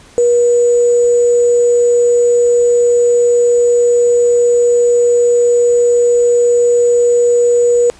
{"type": "tone with sample-and-hold", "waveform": "sine", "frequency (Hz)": 481, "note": "B4", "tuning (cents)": -46, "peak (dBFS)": -7, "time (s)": [0.18, 7.9], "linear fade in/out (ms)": 0, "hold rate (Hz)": 7350, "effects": ["pink hiss -42 dBFS RMS until 7.99 s", "resampled to 22050 Hz"]}